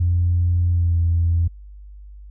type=tone with pitch glide; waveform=sine; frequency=87.3 to 84.47 Hz; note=F2 to E2; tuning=0 to +43 cents; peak=-14 dBFS; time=0-1.48 s; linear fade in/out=10 ms; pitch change=-57 cents; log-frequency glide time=0.71-0.98 s; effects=tanh soft clip ceiling -10 dBFS + added 50 Hz sine -37 dBFS peak until 2.3 s